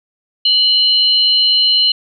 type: tone pair together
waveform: sine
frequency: 2960 / 4152 Hz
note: F#7 / C8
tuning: 0 / -14 cents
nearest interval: tritone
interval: 586 cents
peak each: -12 dBFS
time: 0.45-1.92 s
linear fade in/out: 5 ms
effects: none